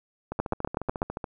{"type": "two click trains", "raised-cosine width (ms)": 1, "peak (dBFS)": [-18, -11], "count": [14, 6], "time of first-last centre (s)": [[0.32, 1.242], [0.4, 1.019]], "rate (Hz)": [14.1, 8.08], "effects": []}